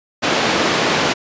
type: band-pass noise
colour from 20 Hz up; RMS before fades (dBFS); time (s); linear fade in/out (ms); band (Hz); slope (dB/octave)
pink; -17; 0.22-1.14; 20; 240 to 4700; 12
effects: resampled to 16000 Hz

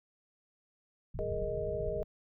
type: low-pass noise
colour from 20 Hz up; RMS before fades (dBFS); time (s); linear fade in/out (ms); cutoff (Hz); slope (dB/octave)
pink; -40; 1.14-2.04; 10; 200; 96
type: chord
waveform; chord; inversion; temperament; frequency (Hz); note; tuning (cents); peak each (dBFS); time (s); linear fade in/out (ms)
sine; Ab suspended second; none; just; 415.3 / 467.2 / 623; Ab4 / Bb4 / Eb5; 0 / +4 / +2; -38 / -39 / -36; 1.19-2.03; 0
effects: none

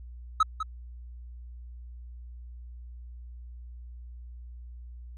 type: tone with echo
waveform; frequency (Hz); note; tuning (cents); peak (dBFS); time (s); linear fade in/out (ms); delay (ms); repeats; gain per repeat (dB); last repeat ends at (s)
triangle; 1286; E6; -43; -16; 0.4-0.43; 5; 200; 1; -10; 0.63
effects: added 60 Hz sine -41 dBFS peak until 5.17 s + resampled to 22050 Hz

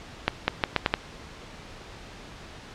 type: accelerating click train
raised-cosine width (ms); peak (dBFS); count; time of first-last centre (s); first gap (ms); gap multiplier
0.3; -4; 6; 0.28-0.939; 200; 0.79
effects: pink hiss -44 dBFS RMS until 2.74 s + low-pass 5000 Hz 12 dB/octave

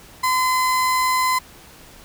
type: tone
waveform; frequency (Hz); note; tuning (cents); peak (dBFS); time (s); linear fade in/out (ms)
35% pulse; 1022; C6; -41; -15; 0.23-1.39; 10
effects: pink hiss -45 dBFS RMS until 2.04 s

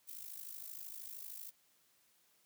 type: noise with amplitude modulation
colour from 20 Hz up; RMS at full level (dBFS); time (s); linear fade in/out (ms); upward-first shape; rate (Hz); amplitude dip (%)
violet; -45; 0.07-1.51; 20; sine; 53; 75
effects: white hiss -72 dBFS RMS until 2.45 s + high-pass 80 Hz 12 dB/octave

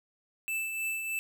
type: tone with tremolo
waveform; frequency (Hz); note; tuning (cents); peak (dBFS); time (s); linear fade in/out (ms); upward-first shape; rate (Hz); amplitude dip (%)
square; 2642; E7; +3; -30; 0.48-1.19; 0; triangle; 3.2; 45
effects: none

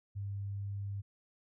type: tone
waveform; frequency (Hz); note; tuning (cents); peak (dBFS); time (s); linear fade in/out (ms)
sine; 99.9; G2; +33; -36; 0.15-1.02; 20
effects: none

